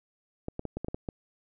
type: clicks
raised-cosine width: 2 ms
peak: -20 dBFS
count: 8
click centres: 0.484 / 0.594 / 0.653 / 0.77 / 0.846 / 0.884 / 0.945 / 1.088 s
effects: none